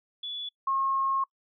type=tone pair in turn; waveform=sine; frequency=3430 / 1080.4 Hz; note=A7 / C#6; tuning=-45 / -45 cents; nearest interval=octave + minor sixth; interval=2000 cents; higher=first; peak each=-33 / -24 dBFS; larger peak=second; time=0.23-0.49 / 0.67-1.24 s; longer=second; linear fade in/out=5 ms; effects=noise-tail reverb RT60 0.1 s tail -25 dB re dry